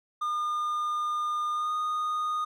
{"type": "tone with pitch glide", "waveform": "triangle", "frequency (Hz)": [1213, 1232.8], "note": ["D#6", "D#6"], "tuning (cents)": [-44, -16], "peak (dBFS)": -25, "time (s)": [0.21, 2.45], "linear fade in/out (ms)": 10, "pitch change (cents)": 28, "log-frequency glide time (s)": [1.52, 1.73], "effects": []}